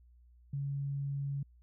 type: tone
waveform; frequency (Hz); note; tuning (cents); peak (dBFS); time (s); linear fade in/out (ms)
sine; 140; C#3; +18; -33; 0.53-1.43; 5
effects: added 60 Hz sine -58 dBFS peak until 1.62 s